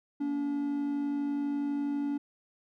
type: tone pair together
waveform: triangle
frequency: 234.3 / 286.4 Hz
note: A#3 / D4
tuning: +9 / -43 cents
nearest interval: minor third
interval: 348 cents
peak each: -38 / -27 dBFS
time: 0.2-2.18 s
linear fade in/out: 10 ms
effects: none